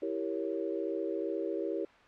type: chord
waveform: sine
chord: E diminished seventh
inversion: none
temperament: equal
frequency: 329.6 / 392 / 466.2 / 554.4 Hz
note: E4 / G4 / Bb4 / Db5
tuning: 0 / 0 / 0 / 0 cents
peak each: -36 / -36 / -38 / -39 dBFS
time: 0.02-1.85 s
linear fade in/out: 5 ms
effects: white hiss -57 dBFS RMS until 2.07 s + low-pass 2000 Hz 12 dB/octave